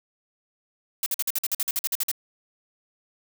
blue noise bursts, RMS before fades -25 dBFS, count 14, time 1.03-2.115 s, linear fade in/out 2 ms, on 32 ms, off 49 ms, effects none

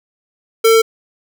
square tone, 449.3 Hz, A4, 36 cents sharp, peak -8 dBFS, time 0.64-0.82 s, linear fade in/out 10 ms, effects none

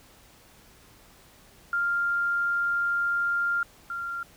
sine tone pair in turn, 1396.9 / 1386.4 Hz, F6 / F6, 0 / -13 cents, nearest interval unison, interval 13 cents, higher first, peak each -23 / -30 dBFS, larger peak first, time 1.73-3.63 / 3.9-4.23 s, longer first, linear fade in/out 2 ms, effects pink hiss -55 dBFS RMS until 4.36 s

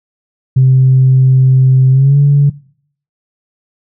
sine tone with pitch glide, 130.81 to 142.65 Hz, C3 to C#3, 0 to +50 cents, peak -3 dBFS, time 0.56-2.5 s, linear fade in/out 10 ms, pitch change +150 cents, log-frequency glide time 1.91-2.18 s, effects noise-tail reverb RT60 0.6 s tail -22 dB re dry + tanh soft clip ceiling 0 dBFS

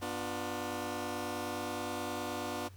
15% pulse chord, B diminished, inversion none, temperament just, 246.9 / 296.3 / 355.6 Hz, B3 / D4 / F4, 0 / +15 / +31 cents, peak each -34 dBFS, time 0.01-2.69 s, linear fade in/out 20 ms, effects added 94 Hz sine -49 dBFS peak until 2.76 s + pink hiss -62 dBFS RMS until 2.76 s

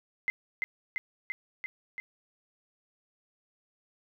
sine tone with echo, 2066 Hz, C7, 22 cents flat, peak -25 dBFS, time 0.28-0.3 s, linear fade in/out 0 ms, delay 340 ms, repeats 5, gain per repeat -2 dB, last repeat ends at 2 s, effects none

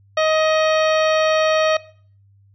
harmonic tone, 628 Hz, D#5, 16 cents sharp, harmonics 1 / 2 / 3 / 4 / 5 / 6 / 7 / 9, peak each -16 / -22 / -26 / -28 / -30 / -32 / -33 / -35 dBFS, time 0.17-1.77 s, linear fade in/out 5 ms, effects noise-tail reverb RT60 0.5 s tail -20 dB re dry + added 99 Hz sine -50 dBFS peak until 2.54 s

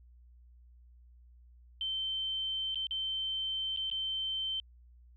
sine tone with dropouts, 3100 Hz, G7, 20 cents flat, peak -32 dBFS, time 1.81-4.6 s, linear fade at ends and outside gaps 1 ms, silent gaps 2.746-2.756 / 2.869-2.909 / 3.763-3.772 / 3.901-3.913 s, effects added 60 Hz sine -55 dBFS peak until 5.16 s

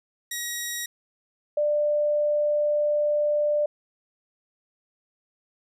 10% pulse / sine tone pair in turn, 1900 / 593.3 Hz, A#6 / D5, +33 / +18 cents, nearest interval octave + minor sixth, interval 2015 cents, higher first, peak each -20 dBFS, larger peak neither, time 0.31-0.86 / 1.57-3.66 s, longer second, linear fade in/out 5 ms, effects none

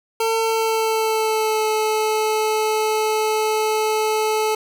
25% pulse tone with pitch glide, 450.4 to 433.1 Hz, A4 to A4, +40 to -27 cents, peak -14 dBFS, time 0.2-4.55 s, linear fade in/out 5 ms, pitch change -67 cents, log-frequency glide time 0.37-1.68 s, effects none

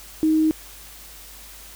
sine tone, 314 Hz, D#4, 16 cents sharp, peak -15 dBFS, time 0.23-0.51 s, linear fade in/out 0 ms, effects added 50 Hz sine -47 dBFS peak until 1.75 s + white hiss -43 dBFS RMS until 1.75 s

